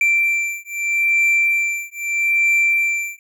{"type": "beating tone pair", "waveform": "triangle", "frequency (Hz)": [2349, 2349.79], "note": ["D7", "D7"], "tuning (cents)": [0, 0], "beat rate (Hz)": 0.79, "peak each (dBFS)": -17, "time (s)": [0.01, 3.19], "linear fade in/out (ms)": 2, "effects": []}